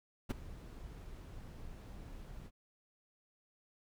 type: noise with ADSR envelope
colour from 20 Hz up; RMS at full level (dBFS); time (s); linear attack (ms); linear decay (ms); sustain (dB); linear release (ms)
brown; -30; 0.29-2.51; 19; 13; -19; 49
effects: none